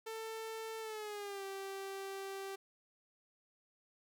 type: tone with pitch glide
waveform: sawtooth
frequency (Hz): 445.2 to 389.8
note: A4 to G4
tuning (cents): +20 to -10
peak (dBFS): -38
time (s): 0.06-2.56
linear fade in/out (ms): 10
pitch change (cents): -230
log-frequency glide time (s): 0.8-1.44
effects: none